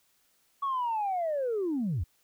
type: linear sweep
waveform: sine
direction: down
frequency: 1132 to 67 Hz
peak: -26 dBFS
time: 0.62-2.04 s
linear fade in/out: 10 ms
effects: tanh soft clip ceiling -24 dBFS + white hiss -69 dBFS RMS until 2.23 s

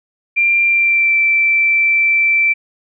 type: tone with pitch glide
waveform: sine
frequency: 2377 to 2336 Hz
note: D7 to D7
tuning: +20 to -10 cents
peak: -10 dBFS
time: 0.36-2.54 s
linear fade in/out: 20 ms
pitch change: -30 cents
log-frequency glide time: 0.64-1.16 s
effects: none

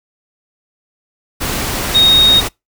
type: tone in noise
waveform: sine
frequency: 3734 Hz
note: A#7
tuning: 2 cents sharp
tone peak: -6 dBFS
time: 1.94-2.41 s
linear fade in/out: 20 ms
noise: pink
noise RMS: -19 dBFS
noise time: 1.4-2.49 s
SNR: +10 dB
effects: noise-tail reverb RT60 0.2 s tail -26 dB re dry

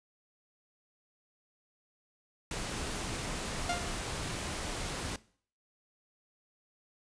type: noise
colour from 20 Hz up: pink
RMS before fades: -37 dBFS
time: 2.51-5.16 s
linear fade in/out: 2 ms
type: tone with exponential decay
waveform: sawtooth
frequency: 702 Hz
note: F5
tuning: 9 cents sharp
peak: -24 dBFS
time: 3.69-3.98 s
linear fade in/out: 5 ms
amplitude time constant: 63 ms
effects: noise-tail reverb RT60 0.5 s tail -20 dB re dry + resampled to 22050 Hz

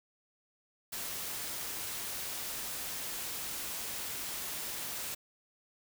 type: noise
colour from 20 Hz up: white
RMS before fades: -39 dBFS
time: 0.92-5.15 s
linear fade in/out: 10 ms
effects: none

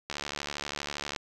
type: click train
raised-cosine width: 0.2 ms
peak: -16 dBFS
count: 78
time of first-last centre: 0.1-1.162 s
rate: 72.5 Hz
effects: none

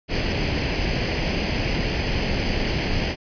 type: noise with comb filter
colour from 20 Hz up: pink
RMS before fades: -23 dBFS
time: 0.08-3.16 s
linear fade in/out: 50 ms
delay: 0.4 ms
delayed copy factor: +0.65
effects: resampled to 11025 Hz

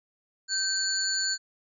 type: tone cluster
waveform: sine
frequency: 1554 / 4316 / 4505 / 7000 Hz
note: G6 / C#8 / C#8 / A8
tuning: -16 / -47 / +27 / -10 cents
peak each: -31 dBFS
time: 0.48-1.38 s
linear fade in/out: 50 ms
effects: none

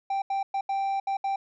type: tone bursts at uneven times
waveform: triangle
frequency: 784 Hz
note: G5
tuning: in tune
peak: -23 dBFS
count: 6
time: 0.1-0.22 / 0.3-0.43 / 0.54-0.61 / 0.69-1 / 1.07-1.17 / 1.24-1.36 s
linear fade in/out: 5 ms
effects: resampled to 16000 Hz

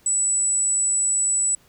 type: tone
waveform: sine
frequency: 7902 Hz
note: B8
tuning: in tune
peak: -18 dBFS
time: 0.06-1.55 s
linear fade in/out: 2 ms
effects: pink hiss -57 dBFS RMS until 1.68 s

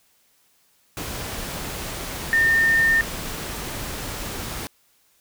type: tone in noise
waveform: sine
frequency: 1815 Hz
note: A#6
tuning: 47 cents flat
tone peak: -15 dBFS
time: 2.33-3.01 s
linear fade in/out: 0 ms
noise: pink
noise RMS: -31 dBFS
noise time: 0.97-4.67 s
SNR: +13 dB
effects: white hiss -62 dBFS RMS until 5.2 s

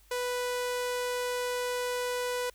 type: tone with low-pass filter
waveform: sawtooth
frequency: 493.9 Hz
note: B4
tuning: in tune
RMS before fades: -32 dBFS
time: 0.11-2.5 s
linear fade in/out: 5 ms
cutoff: 12000 Hz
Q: 1.1
effects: added 50 Hz sine -59 dBFS peak until 2.54 s + white hiss -63 dBFS RMS until 2.54 s

